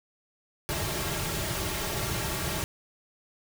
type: noise with comb filter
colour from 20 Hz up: pink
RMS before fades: -31 dBFS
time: 0.69-2.64 s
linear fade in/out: 0 ms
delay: 4 ms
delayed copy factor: -0.65
effects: none